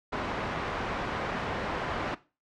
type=low-pass noise; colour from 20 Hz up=white; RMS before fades=-33 dBFS; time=0.12-2.15 s; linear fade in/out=10 ms; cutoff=1300 Hz; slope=12 dB/octave; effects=noise-tail reverb RT60 0.3 s tail -17 dB re dry + low-pass 6000 Hz 12 dB/octave